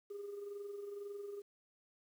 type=tone with amplitude modulation; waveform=sine; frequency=405.9 Hz; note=G#4; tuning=40 cents flat; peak=-39 dBFS; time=0.1-1.42 s; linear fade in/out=10 ms; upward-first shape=sine; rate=22 Hz; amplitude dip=55%; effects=tanh soft clip ceiling -40 dBFS + 11-bit